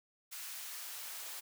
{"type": "noise with high-pass filter sweep", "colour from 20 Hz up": "white", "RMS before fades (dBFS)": -45, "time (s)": [0.31, 1.41], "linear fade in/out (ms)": 20, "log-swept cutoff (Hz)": [1300, 540], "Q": 0.72, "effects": []}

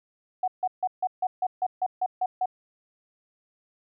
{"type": "tone bursts", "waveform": "sine", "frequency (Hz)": 741, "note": "F#5", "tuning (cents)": 2, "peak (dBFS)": -22, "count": 11, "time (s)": [0.43, 2.458], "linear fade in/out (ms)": 5, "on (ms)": 48, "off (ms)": 150, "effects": []}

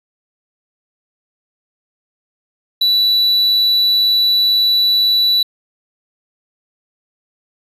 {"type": "tone", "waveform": "triangle", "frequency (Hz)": 3951, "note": "B7", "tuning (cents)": 0, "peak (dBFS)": -9, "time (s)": [2.81, 5.43], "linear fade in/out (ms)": 5, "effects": ["resampled to 32000 Hz", "8-bit"]}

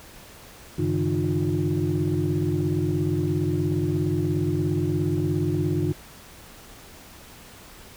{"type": "tone cluster", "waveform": "sine", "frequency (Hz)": [97.3, 140.5, 157.5, 306.3, 355.6], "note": ["G2", "C#3", "D#3", "D#4", "F4"], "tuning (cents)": [-12, 24, 21, -27, 31], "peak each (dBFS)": -27, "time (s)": [0.78, 5.93], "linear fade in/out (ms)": 10, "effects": ["tanh soft clip ceiling -13 dBFS", "pink hiss -46 dBFS RMS until 7.96 s"]}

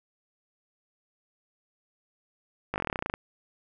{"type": "slowing click train", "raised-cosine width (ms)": 0.5, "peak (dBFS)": -14, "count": 15, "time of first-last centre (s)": [2.74, 3.139], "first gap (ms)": 19, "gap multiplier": 1.06, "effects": []}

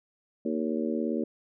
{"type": "harmonic tone with a mistuned harmonic", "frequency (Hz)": 77.78, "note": "D#2", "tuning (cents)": 0, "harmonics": [3, 4, 5, 6, 7], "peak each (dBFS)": [-30, -32, -34, -36, -37], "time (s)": [0.45, 1.24], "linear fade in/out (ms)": 5, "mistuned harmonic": 7, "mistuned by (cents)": 39, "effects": []}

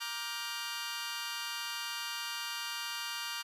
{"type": "chord", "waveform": "15% pulse", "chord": "G minor seventh", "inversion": "first", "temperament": "just", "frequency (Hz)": [940.8, 1176, 1411.2, 1568], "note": ["Bb5", "D6", "F6", "G6"], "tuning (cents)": [16, 2, 18, 0], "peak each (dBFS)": [-37, -37, -36, -37], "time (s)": [0, 3.43], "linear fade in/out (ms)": 20, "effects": ["resampled to 32000 Hz"]}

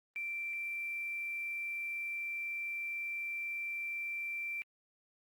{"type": "tone with quantisation", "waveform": "sine", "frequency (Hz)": 2349, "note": "D7", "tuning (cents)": 0, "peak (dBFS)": -36, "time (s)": [0.16, 4.62], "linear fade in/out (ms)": 0, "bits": 10, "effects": ["Opus 24 kbps"]}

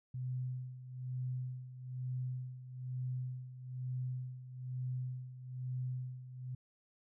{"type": "tone with tremolo", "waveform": "sine", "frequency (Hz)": 127.1, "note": "C3", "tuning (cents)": -50, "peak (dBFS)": -35, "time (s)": [0.14, 6.55], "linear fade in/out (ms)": 5, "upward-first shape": "sine", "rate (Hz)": 1.1, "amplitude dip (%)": 75, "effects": []}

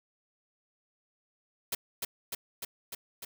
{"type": "noise with echo", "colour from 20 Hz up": "white", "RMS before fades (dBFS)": -32, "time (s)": [1.72, 1.75], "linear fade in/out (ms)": 5, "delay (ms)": 300, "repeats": 5, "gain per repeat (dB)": -2, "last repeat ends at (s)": 3.25, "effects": []}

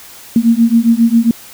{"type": "beating tone pair", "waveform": "sine", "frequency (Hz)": [227.3, 234.7], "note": ["A#3", "A#3"], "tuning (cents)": [-43, 12], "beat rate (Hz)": 7.4, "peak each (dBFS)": -10, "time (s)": [0.36, 1.31], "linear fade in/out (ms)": 2, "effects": ["white hiss -36 dBFS RMS until 1.53 s"]}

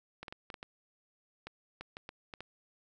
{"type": "clicks", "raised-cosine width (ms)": 0.3, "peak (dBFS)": -27, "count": 12, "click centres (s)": [0.23, 0.282, 0.325, 0.502, 0.542, 0.629, 1.47, 1.81, 1.969, 2.091, 2.338, 2.406], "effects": []}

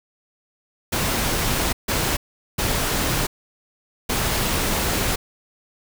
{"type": "noise bursts at uneven times", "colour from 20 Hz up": "pink", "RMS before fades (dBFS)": -22, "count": 4, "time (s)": [[0.92, 1.73], [1.88, 2.17], [2.58, 3.27], [4.09, 5.16]], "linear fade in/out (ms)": 10, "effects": []}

